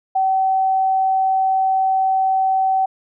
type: tone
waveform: sine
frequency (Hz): 764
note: G5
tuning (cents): -45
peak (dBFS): -14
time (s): 0.15-2.86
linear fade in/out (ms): 10
effects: none